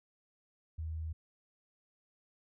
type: tone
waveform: sine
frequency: 79.8 Hz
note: D#2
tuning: 44 cents sharp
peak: -36 dBFS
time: 0.78-1.13 s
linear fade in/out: 10 ms
effects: none